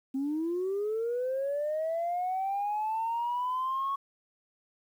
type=linear sweep; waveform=sine; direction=up; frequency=261.6 to 1110 Hz; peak=-27 dBFS; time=0.14-3.96 s; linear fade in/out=10 ms; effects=tanh soft clip ceiling -25 dBFS + 10-bit